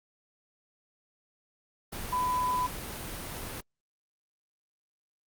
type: tone in noise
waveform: sine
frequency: 1000 Hz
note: B5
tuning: 21 cents sharp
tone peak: -26 dBFS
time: 2.12-2.67 s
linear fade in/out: 10 ms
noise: pink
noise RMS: -38 dBFS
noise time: 1.92-3.61 s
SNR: +9 dB
effects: Opus 32 kbps